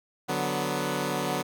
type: chord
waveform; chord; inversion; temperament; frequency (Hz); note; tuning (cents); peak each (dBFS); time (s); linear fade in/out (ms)
10% pulse; B minor; first; equal; 146.83 / 185 / 246.9; D3 / F#3 / B3; 0 / 0 / 0; -23 / -23 / -23; 0.28-1.43; 20
effects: none